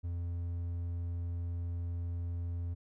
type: tone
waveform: triangle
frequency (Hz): 86.2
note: F2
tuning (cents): -22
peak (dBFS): -32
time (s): 0.03-2.75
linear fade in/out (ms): 20
effects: none